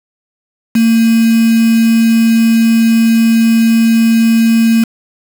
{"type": "tone with quantisation", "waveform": "sine", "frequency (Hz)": 227.3, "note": "A#3", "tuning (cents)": -43, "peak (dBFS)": -6, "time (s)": [0.75, 4.84], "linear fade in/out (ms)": 5, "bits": 3, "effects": []}